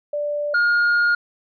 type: tone pair in turn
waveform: sine / triangle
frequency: 587.3 / 1423.7 Hz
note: D5 / F6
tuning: 0 / +33 cents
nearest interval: octave + minor third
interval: 1533 cents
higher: second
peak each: -21 / -13 dBFS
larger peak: second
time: 0.13-0.54 / 0.54-1.15 s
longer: second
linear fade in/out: 5 ms
effects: resampled to 11025 Hz